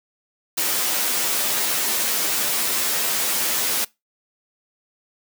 white noise with comb filter, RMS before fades -22 dBFS, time 0.57-3.85 s, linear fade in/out 10 ms, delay 11 ms, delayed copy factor -1, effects noise-tail reverb RT60 0.2 s tail -22 dB re dry + high-pass 200 Hz 12 dB/octave

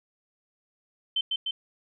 sine tone with echo, 3088 Hz, G7, 27 cents flat, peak -23 dBFS, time 1.16-1.21 s, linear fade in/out 5 ms, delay 150 ms, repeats 2, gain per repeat -2 dB, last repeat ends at 1.51 s, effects none

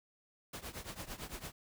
pink noise with tremolo, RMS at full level -42 dBFS, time 0.53-1.52 s, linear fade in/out 5 ms, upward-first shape triangle, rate 8.9 Hz, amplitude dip 90%, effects none

